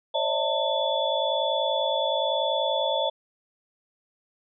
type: tone cluster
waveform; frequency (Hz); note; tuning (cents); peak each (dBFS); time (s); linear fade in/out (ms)
sine; 541 / 591 / 652 / 899 / 3441; C#5 / D5 / E5 / A5 / A7; -42 / +11 / -19 / +37 / -39; -29; 0.14-3.1; 10
effects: none